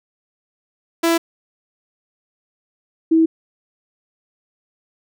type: tone pair in turn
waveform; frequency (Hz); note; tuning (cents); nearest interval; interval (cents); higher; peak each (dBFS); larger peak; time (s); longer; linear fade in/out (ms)
sawtooth / sine; 333.5 / 324; E4 / E4; +20 / -30; minor second; 50; first; -10; neither; 1.03-1.18 / 3.11-3.26; neither; 10
effects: none